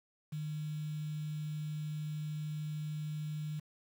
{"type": "tone with quantisation", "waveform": "sine", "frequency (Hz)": 152.2, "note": "D#3", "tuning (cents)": -38, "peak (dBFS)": -36, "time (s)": [0.32, 3.6], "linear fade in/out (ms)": 10, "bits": 9, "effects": []}